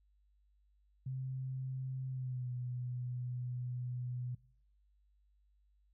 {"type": "tone with pitch glide", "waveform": "sine", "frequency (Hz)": [130.81, 124.04], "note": ["C3", "B2"], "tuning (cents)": [0, 8], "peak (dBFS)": -37, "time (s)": [1.06, 4.35], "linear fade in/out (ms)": 5, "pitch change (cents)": -92, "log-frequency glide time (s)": [2.09, 2.5], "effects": ["noise-tail reverb RT60 0.6 s tail -22 dB re dry", "added 50 Hz sine -68 dBFS peak until 5.93 s"]}